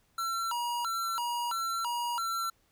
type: tone with vibrato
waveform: square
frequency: 1136 Hz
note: C#6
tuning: 42 cents sharp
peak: -31 dBFS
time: 0.18-2.5 s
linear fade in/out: 5 ms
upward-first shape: square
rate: 1.5 Hz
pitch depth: 300 cents each way
effects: pink hiss -70 dBFS RMS until 2.71 s